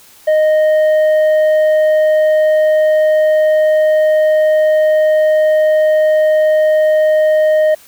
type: tone with tanh clipping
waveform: sine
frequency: 619 Hz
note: D#5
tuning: 9 cents flat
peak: -9 dBFS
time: 0.27-7.75 s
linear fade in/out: 10 ms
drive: 5 dB
effects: white hiss -43 dBFS RMS until 7.87 s